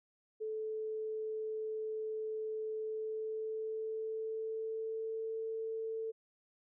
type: tone with pitch glide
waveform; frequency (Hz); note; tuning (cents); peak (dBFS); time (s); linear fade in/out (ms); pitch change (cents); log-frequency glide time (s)
sine; 435.7 to 445.9; A4 to A4; -17 to +23; -36; 0.4-6.12; 20; +40; 2.79-5.37
effects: none